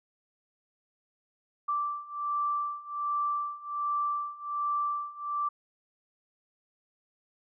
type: beating tone pair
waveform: sine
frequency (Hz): 1170 / 1171.3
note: D6 / D6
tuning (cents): -7 / -5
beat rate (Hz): 1.3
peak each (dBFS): -33 / -31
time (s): 1.68-5.49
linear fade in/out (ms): 10
effects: none